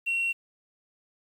sine tone, 2732 Hz, F7, 39 cents flat, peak -23 dBFS, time 0.06-0.33 s, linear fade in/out 20 ms, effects tanh soft clip ceiling -22 dBFS + 9-bit

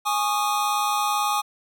square chord, Ab suspended fourth, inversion none, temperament equal with one note detuned, 830.6 / 1108.7 / 1226.7 Hz, Ab5 / Db6 / Eb6, 0 / 0 / -25 cents, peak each -25 / -29 / -26 dBFS, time 0.05-1.42 s, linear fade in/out 20 ms, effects none

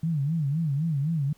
sine tone with vibrato, 151.5 Hz, D#3, 46 cents flat, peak -23 dBFS, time 0.03-1.33 s, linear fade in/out 5 ms, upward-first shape sine, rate 3.9 Hz, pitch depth 180 cents each way, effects pink hiss -61 dBFS RMS until 1.37 s

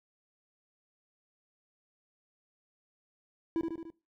triangle tone with echo, 329.6 Hz, E4, in tune, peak -25 dBFS, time 3.56-3.61 s, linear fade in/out 0 ms, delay 73 ms, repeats 4, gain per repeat -4 dB, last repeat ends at 3.902 s, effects noise-tail reverb RT60 0.3 s tail -20 dB re dry

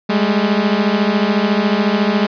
sawtooth beating tone pair, 200 / 214 Hz, G3 / A3, +35 / -48 cents, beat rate 14 Hz, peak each -12 dBFS, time 0.09-2.27 s, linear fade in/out 10 ms, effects resampled to 11025 Hz + 7-bit

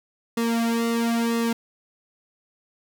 sawtooth tone with flanger, 231.6 Hz, A#3, 11 cents flat, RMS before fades -23 dBFS, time 0.37-1.53 s, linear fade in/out 5 ms, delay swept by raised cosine 1.3 to 3.1 ms, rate 1 Hz, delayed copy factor -0.9, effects none

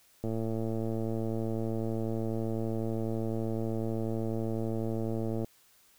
click train, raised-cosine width 2 ms, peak -21 dBFS, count 584, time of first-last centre 0.24-5.445 s, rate 112 Hz, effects white hiss -63 dBFS RMS until 5.98 s

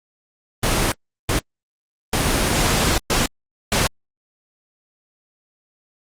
pink noise bursts at uneven times, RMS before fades -18 dBFS, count 5, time 0.63-0.92 / 1.29-1.39 / 2.13-2.98 / 3.1-3.26 / 3.72-3.87 s, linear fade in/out 2 ms, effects low-pass 11000 Hz 12 dB/octave + Opus 24 kbps

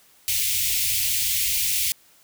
white band-stop noise, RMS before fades -23 dBFS, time 0.28-1.92 s, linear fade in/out 0 ms, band 120 to 2100 Hz, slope 48 dB/octave, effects white hiss -56 dBFS RMS until 2.23 s

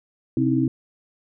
sine tone cluster, 130.7 / 261.8 / 303.4 / 322.1 Hz, C3 / C4 / D#4 / E4, -1 / +1 / -44 / -40 cents, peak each -24 / -21 / -30 / -22 dBFS, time 0.37-0.68 s, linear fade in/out 2 ms, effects none

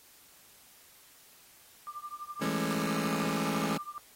sine tone with tremolo, 1191 Hz, D6, 24 cents sharp, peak -35 dBFS, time 1.87-3.98 s, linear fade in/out 0 ms, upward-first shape triangle, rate 12 Hz, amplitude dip 100%
sawtooth chord, A major seventh, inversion second, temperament just, 165 / 206.2 / 220 / 275 Hz, E3 / G#3 / A3 / C#4, +2 / -12 / 0 / -14 cents, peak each -31 dBFS, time 2.41-3.78 s, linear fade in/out 10 ms
effects white hiss -58 dBFS RMS until 4.15 s + AAC 48 kbps

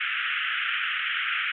pink band-pass noise, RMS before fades -28 dBFS, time 0-1.52 s, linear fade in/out 10 ms, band 1300 to 3200 Hz, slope 96 dB/octave, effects none

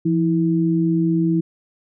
sine tone pair together, 169.75 / 325.1 Hz, F3 / E4, -49 / -24 cents, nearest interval major seventh, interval 1125 cents, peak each -18 / -18 dBFS, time 0.05-1.41 s, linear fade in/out 10 ms, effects none

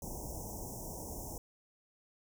pink band-stop noise, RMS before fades -43 dBFS, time 0.02-1.38 s, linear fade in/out 2 ms, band 970 to 5500 Hz, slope 96 dB/octave, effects none

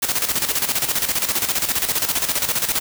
white noise with tremolo, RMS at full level -19 dBFS, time 0.02-2.8 s, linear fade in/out 10 ms, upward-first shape square, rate 15 Hz, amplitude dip 65%, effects none

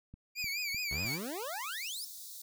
click train, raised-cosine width 5 ms, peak -36 dBFS, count 4, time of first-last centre 0.14-1.049 s, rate 3.3 Hz
25% pulse tone with vibrato, 2348 Hz, D7, 1 cent flat, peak -30 dBFS, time 0.35-1.19 s, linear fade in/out 50 ms, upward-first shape triangle, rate 4.9 Hz, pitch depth 130 cents each way
25% pulse exponential sweep, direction up, 62 to 5510 Hz, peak -34 dBFS, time 0.91-2.05 s, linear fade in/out 5 ms
white high-pass noise, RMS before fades -47 dBFS, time 1.06-2.42 s, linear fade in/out 5 ms, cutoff 3600 Hz, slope 96 dB/octave
effects none

